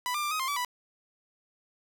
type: tone with pitch steps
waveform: sawtooth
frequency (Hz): 991 / 1194 / 1185 / 1257 / 1053 / 1150 / 987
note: B5 / D6 / D6 / D#6 / C6 / D6 / B5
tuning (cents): +6 / +28 / +15 / +17 / +11 / -37 / -1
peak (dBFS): -25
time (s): 0.06-0.648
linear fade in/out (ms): 0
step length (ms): 84
effects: none